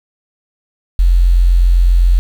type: tone with quantisation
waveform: sine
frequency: 43.85 Hz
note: F1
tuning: 8 cents sharp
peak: -6 dBFS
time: 0.99-2.19 s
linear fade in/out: 0 ms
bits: 6
effects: none